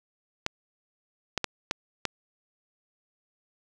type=clicks; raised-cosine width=0.2 ms; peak=-9 dBFS; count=5; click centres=0.464 / 1.377 / 1.443 / 1.711 / 2.053 s; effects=none